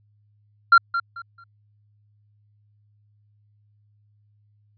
triangle tone with echo, 1379 Hz, F6, 22 cents flat, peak -7 dBFS, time 0.72-0.78 s, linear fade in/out 5 ms, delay 220 ms, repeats 3, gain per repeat -12 dB, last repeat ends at 1.44 s, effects added 104 Hz sine -58 dBFS peak until 4.77 s + resampled to 11025 Hz

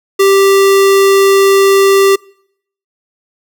square tone, 392 Hz, G4, in tune, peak -6 dBFS, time 0.19-2.16 s, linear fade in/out 10 ms, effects noise-tail reverb RT60 0.7 s tail -26 dB re dry

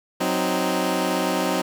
15% pulse chord, C diminished, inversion second, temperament equal, 185 / 261.6 / 311.1 Hz, Gb3 / C4 / Eb4, 0 / 0 / 0 cents, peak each -19 dBFS, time 0.2-1.62 s, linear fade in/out 10 ms, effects none

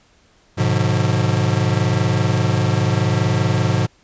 square chord, G# diminished seventh, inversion none, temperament just, 103.83 / 124.59 / 149.51 / 179.41 Hz, G#2 / B2 / D3 / F3, 0 / +16 / +31 / +47 cents, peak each -20 / -20 / -24 / -24 dBFS, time 0.57-3.87 s, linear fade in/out 20 ms, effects pink hiss -55 dBFS RMS until 4.03 s + resampled to 16000 Hz

